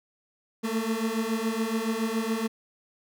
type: beating tone pair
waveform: 30% pulse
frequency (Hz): 220 / 227.1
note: A3 / A#3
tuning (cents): 0 / -45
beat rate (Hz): 7.1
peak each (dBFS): -27 / -26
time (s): 0.63-2.48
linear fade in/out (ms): 20
effects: none